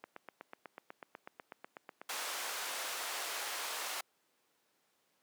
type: click train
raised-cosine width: 0.5 ms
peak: -30 dBFS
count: 18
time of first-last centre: 0.04-2.139 s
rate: 8.1 Hz
type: band-pass noise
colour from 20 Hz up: pink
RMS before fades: -40 dBFS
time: 2.09-4.01 s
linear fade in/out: 5 ms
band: 720 to 14000 Hz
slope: 12 dB/octave
effects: pink hiss -75 dBFS RMS until 5.22 s + high-pass 300 Hz 12 dB/octave